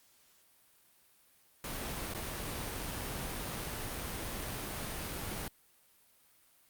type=noise with dropouts; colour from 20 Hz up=pink; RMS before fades=-39 dBFS; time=1.64-5.48 s; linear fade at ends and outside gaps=2 ms; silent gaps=2.138-2.147 s; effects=white hiss -66 dBFS RMS until 6.69 s + Opus 48 kbps